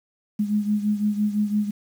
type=beating tone pair; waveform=sine; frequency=207.7 / 213.6 Hz; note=G#3 / G#3; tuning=0 / +49 cents; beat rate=5.9 Hz; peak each=-21 / -26 dBFS; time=0.39-1.71 s; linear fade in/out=10 ms; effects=8-bit